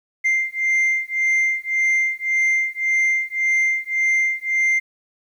sine beating tone pair, 2093 / 2094.8 Hz, C7 / C7, 0 / +1 cents, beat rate 1.8 Hz, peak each -18 / -18 dBFS, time 0.24-4.8 s, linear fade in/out 20 ms, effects tanh soft clip ceiling -14 dBFS + 9-bit

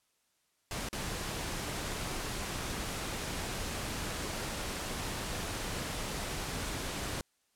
pink noise with dropouts, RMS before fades -37 dBFS, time 0.71-7.21 s, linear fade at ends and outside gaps 1 ms, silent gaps 0.888-0.929 s, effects white hiss -75 dBFS RMS until 7.55 s + low-pass 11000 Hz 12 dB/octave

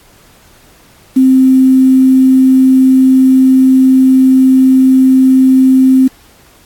sine tone with quantisation, 261.6 Hz, C4, in tune, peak -3 dBFS, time 1.16-6.08 s, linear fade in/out 10 ms, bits 5, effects pink hiss -44 dBFS RMS until 6.65 s + AAC 64 kbps

